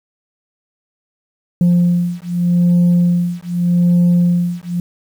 sine beating tone pair, 174.61 / 175.44 Hz, F3 / F3, 0 / +8 cents, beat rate 0.83 Hz, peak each -12 dBFS, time 1.61-4.8 s, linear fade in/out 2 ms, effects tanh soft clip ceiling -7 dBFS + 7-bit

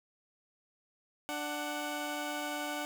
15% pulse tone pair together, 295 / 743.4 Hz, D4 / F#5, +8 / +8 cents, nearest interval octave + major third, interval 1600 cents, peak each -31 / -32 dBFS, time 1.29-2.85 s, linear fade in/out 0 ms, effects none

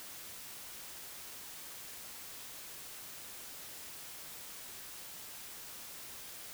silence, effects white hiss -48 dBFS RMS until 6.53 s

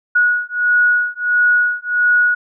sine beating tone pair, 1457 / 1458.5 Hz, F#6 / F#6, -27 / -25 cents, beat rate 1.5 Hz, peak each -15 dBFS, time 0.15-2.35 s, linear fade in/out 10 ms, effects none

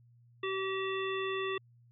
harmonic tone with a mistuned harmonic, 383.8 Hz, G4, 37 cents flat, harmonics 1 / 3 / 5 / 7 / 9, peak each -34 / -39 / -41 / -42 / -44 dBFS, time 0.43-1.58 s, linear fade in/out 5 ms, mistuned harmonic 9, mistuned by +15 cents, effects added 119 Hz sine -59 dBFS peak until 1.91 s

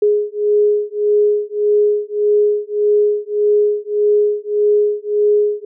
sine beating tone pair, 416 / 417.7 Hz, G#4 / G#4, +3 / +10 cents, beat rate 1.7 Hz, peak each -15 dBFS, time 0.02-5.65 s, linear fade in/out 5 ms, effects none

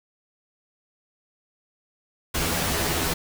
pink noise with comb filter, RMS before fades -25 dBFS, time 2.34-3.14 s, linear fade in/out 10 ms, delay 12 ms, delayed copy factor +1, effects none

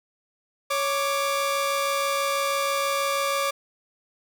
sawtooth tone pair together, 555.9 / 1178 Hz, C#5 / D6, +5 / +5 cents, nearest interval octave + minor second, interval 1300 cents, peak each -22 dBFS, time 0.7-3.51 s, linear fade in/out 10 ms, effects none

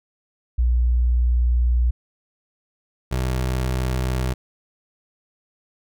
sine / 25% pulse tone pair in turn, 60.3 / 63.59 Hz, B1 / C2, -41 / -49 cents, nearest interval minor second, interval 92 cents, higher second, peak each -15 / -17 dBFS, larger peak first, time 0.58-1.91 / 3.11-4.34 s, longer first, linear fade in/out 10 ms, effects none

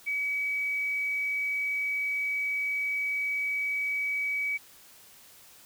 sine tone, 2275 Hz, C#7, 44 cents sharp, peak -27 dBFS, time 0.06-4.58 s, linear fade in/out 20 ms, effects white hiss -54 dBFS RMS until 5.65 s

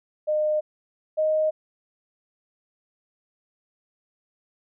sine tone pair in turn, 610 / 622.1 Hz, D#5 / D#5, -34 / 0 cents, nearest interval unison, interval 34 cents, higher second, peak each -20 / -19 dBFS, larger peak second, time 0.27-0.61 / 1.17-1.51 s, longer neither, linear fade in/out 20 ms, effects none

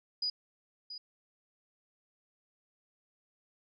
sine tone with echo, 4925 Hz, D#8, 19 cents flat, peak -30 dBFS, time 0.22-0.3 s, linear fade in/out 5 ms, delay 680 ms, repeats 1, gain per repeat -11 dB, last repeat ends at 0.98 s, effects none

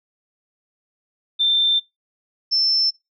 sine tone pair in turn, 3571 / 5322 Hz, A7 / E8, +25 / +16 cents, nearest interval perfect fifth, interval 691 cents, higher second, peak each -15 dBFS, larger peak neither, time 1.39-1.8 / 2.51-2.91 s, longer first, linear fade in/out 20 ms, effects noise-tail reverb RT60 0.2 s tail -22 dB re dry

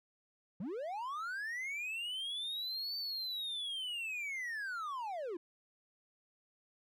triangle linear two-way sweep, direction up then down, 156.3 to 4575 to 318.8 Hz, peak -36 dBFS, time 0.6-5.37 s, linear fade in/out 5 ms, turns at 2.97 s, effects none

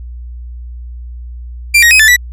40% pulse tone with pitch steps, 2366 / 1881 / 2527 / 1752 / 1957 Hz, D7 / A#6 / D#7 / A6 / B6, +12 / +15 / +26 / -8 / -16 cents, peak -3 dBFS, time 1.74-2.165 s, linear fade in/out 10 ms, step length 85 ms, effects added 60 Hz sine -24 dBFS peak until 2.32 s + resampled to 32000 Hz

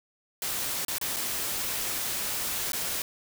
white noise with dropouts, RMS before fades -31 dBFS, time 0.42-3.02 s, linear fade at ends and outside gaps 1 ms, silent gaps 0.849-0.882 / 0.983-1.013 / 1.163-1.167 / 2.72-2.732 s, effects none

